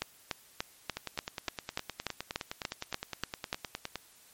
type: two click trains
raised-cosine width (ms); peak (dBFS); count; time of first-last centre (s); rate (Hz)
0.2; -14 / -18; 13 / 30; 0.02-3.529 / 0.97-3.957; 3.42 / 9.71
effects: white hiss -59 dBFS RMS until 4.33 s + MP3 64 kbps